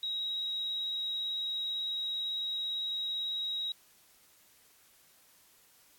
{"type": "tone with vibrato", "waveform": "sine", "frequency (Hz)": 3822, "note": "A#7", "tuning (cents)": 43, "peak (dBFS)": -32, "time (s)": [0.03, 3.72], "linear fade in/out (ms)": 2, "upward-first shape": "sine", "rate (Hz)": 18, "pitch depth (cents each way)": 12, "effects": ["white hiss -63 dBFS RMS until 5.98 s", "AAC 64 kbps"]}